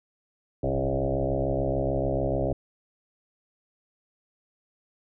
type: tone with frequency modulation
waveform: sine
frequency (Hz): 339.4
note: F4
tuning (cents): -49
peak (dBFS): -23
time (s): 0.63-2.53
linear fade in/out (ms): 5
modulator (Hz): 66.8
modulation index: 4.8
effects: none